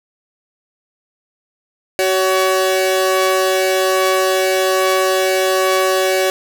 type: tone pair together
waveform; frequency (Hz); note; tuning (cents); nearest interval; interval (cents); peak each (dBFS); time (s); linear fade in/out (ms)
sawtooth; 376.4 / 564; F#4 / C#5; +30 / +30; perfect fifth; 700; -12; 1.99-6.3; 0
effects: none